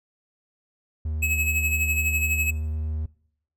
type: tone with vibrato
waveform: triangle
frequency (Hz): 77.5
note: D#2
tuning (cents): -6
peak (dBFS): -23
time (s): 1.05-3.06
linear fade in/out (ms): 5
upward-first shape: sine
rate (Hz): 8.3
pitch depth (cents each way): 10
type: tone with tremolo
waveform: square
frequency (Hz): 2572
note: E7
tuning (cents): -43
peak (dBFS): -21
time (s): 1.22-2.51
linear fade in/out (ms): 10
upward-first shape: sine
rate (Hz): 12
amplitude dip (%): 60
effects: noise-tail reverb RT60 0.7 s tail -23 dB re dry